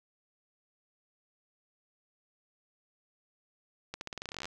accelerating click train, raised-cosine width 0.2 ms, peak -21 dBFS, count 17, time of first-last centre 3.94-4.455 s, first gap 71 ms, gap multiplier 0.88, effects none

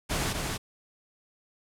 pink noise with echo, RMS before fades -29 dBFS, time 0.09-0.34 s, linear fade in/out 20 ms, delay 240 ms, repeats 1, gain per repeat -3 dB, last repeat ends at 0.58 s, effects low-pass 11000 Hz 12 dB/octave

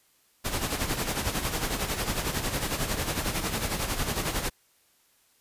pink noise with tremolo, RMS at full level -27 dBFS, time 0.44-4.5 s, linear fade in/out 20 ms, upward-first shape sine, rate 11 Hz, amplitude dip 60%, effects white hiss -65 dBFS RMS until 5.4 s + resampled to 32000 Hz

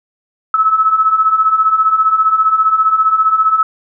sine beating tone pair, 1287 / 1302 Hz, E6 / E6, -42 / -22 cents, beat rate 15 Hz, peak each -15 / -10 dBFS, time 0.54-3.63 s, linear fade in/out 2 ms, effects none

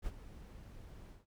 brown noise with ADSR envelope, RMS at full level -40 dBFS, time 0.02-1.26 s, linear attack 44 ms, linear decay 46 ms, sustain -12 dB, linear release 160 ms, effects none

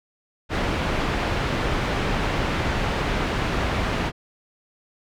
pink low-pass noise, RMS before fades -24 dBFS, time 0.49-4.12 s, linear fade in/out 50 ms, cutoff 2800 Hz, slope 12 dB/octave, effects none

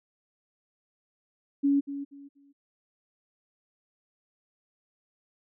sine tone with echo, 280.9 Hz, C#4, 23 cents sharp, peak -20 dBFS, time 1.63-1.81 s, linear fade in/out 20 ms, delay 240 ms, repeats 3, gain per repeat -12 dB, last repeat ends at 2.53 s, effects none

